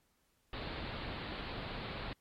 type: low-pass noise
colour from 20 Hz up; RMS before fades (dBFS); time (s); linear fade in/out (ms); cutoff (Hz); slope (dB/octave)
pink; -42; 0.53-2.13; 2; 4500; 96
effects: pink hiss -75 dBFS RMS until 2.2 s + MP3 64 kbps